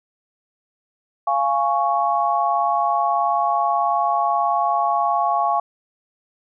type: chord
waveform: sine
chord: Db major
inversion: first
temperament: just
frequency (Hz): 693 / 831.5 / 1108.7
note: F5 / Ab5 / Db6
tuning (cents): -14 / +2 / 0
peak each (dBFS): -21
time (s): 1.27-5.6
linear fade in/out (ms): 5
effects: none